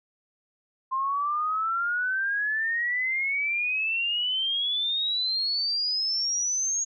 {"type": "exponential sweep", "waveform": "sine", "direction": "up", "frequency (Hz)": [1046.5, 6660], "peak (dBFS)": -24, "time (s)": [0.91, 6.85], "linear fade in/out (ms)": 20, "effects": []}